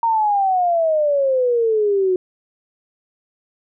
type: exponential sweep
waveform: sine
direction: down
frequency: 932.3 to 363.1 Hz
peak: -14 dBFS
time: 0.03-2.16 s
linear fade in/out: 2 ms
effects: none